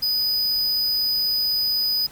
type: tone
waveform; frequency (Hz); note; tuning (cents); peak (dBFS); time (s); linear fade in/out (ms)
square; 4978; D#8; 0; -20; 0.02-2.07; 10
effects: pink hiss -46 dBFS RMS until 2.11 s